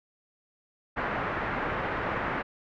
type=low-pass noise; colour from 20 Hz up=white; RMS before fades=-31 dBFS; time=0.96-2.43 s; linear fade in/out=20 ms; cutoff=1800 Hz; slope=24 dB/octave; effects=none